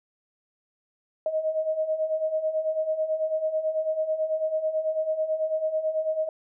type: beating tone pair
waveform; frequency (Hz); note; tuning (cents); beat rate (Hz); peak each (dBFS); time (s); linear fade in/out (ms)
sine; 622.3 / 631.4; D#5 / D#5; 0 / +25; 9.1; -30 / -25; 1.26-6.29; 2
effects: none